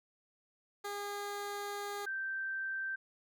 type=tone pair in turn; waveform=15% pulse / sine; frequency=407.1 / 1562.1 Hz; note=G#4 / G6; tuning=-35 / -7 cents; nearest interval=octave + major seventh; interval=2328 cents; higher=second; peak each=-32 / -35 dBFS; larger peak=first; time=0.84-2.06 / 2.06-2.96 s; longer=first; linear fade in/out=10 ms; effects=none